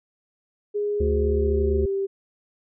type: tone with pitch glide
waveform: sine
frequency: 413.2 to 392 Hz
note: G#4 to G4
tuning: -9 to 0 cents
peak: -22 dBFS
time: 0.74-2.07 s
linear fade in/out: 20 ms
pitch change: -91 cents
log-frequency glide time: 1.17-1.89 s
type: harmonic tone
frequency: 74 Hz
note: D2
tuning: 14 cents sharp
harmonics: 1 / 3 / 5 / 7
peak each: -22 / -31 / -29 / -37 dBFS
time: 1-1.86 s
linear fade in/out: 5 ms
effects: none